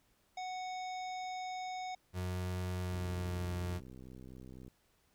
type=harmonic tone; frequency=740 Hz; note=F#5; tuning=in tune; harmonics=1 / 3 / 5 / 7 / 9; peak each=-39 / -49 / -53 / -56 / -58 dBFS; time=0.37-1.95 s; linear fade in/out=5 ms
type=tone with pitch glide; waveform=35% pulse; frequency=91 to 88.92 Hz; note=F#2 to F2; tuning=-28 to +32 cents; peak=-34 dBFS; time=2.13-3.81 s; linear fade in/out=50 ms; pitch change=-40 cents; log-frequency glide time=2.74-3.5 s
type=click train; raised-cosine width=3 ms; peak=-39 dBFS; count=113; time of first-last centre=2.93-4.68 s; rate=64 Hz
effects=pink hiss -73 dBFS RMS until 5.14 s